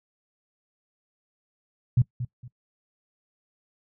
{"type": "tone with echo", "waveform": "sine", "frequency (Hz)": 123, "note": "B2", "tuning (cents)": -7, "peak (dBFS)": -15, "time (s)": [1.97, 2.02], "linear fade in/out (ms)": 5, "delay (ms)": 230, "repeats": 2, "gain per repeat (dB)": -12, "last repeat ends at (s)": 2.48, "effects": ["noise-tail reverb RT60 0.1 s tail -21 dB re dry"]}